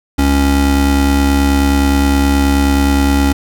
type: tone pair together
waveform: square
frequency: 69.5 / 278 Hz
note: C#2 / C#4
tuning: +5 / +5 cents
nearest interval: 2 octaves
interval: 2400 cents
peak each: -13 dBFS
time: 0.18-3.33 s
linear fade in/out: 10 ms
effects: none